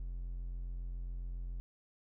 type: tone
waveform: triangle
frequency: 43.65 Hz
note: F1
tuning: in tune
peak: -36 dBFS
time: 0-1.6 s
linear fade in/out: 0 ms
effects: none